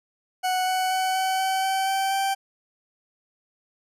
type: tone with pitch steps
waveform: 40% pulse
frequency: 740 / 745.6 / 751.2 / 756.9 / 762.6 / 768.3 / 774.1 / 779.9 Hz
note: F#5 / F#5 / F#5 / F#5 / G5 / G5 / G5 / G5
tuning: 0 / +13 / +26 / +39 / -48 / -35 / -22 / -9 cents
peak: -21 dBFS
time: 0.43-2.35 s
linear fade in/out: 20 ms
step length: 240 ms
effects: resampled to 32000 Hz